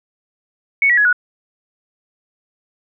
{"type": "tone with pitch steps", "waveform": "sine", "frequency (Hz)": [2217, 1930, 1680.2, 1462.7], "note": ["C#7", "B6", "G#6", "F#6"], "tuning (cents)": [0, -40, 20, -20], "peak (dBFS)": -10, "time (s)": [0.82, 1.128], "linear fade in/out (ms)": 2, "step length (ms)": 77, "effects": []}